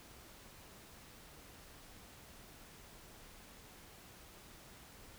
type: silence
effects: pink hiss -57 dBFS RMS until 5.18 s